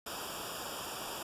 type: noise with comb filter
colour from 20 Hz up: pink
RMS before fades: -41 dBFS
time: 0.06-1.23 s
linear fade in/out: 5 ms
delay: 0.48 ms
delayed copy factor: -0.95
effects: resampled to 32000 Hz